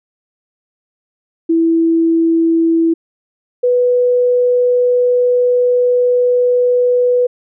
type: tone pair in turn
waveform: sine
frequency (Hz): 329.6 / 493.1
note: E4 / B4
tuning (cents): 0 / -3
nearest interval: perfect fifth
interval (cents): 697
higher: second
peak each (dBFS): -9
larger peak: neither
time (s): 1.49-2.94 / 3.63-7.27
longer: second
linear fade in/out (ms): 10
effects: none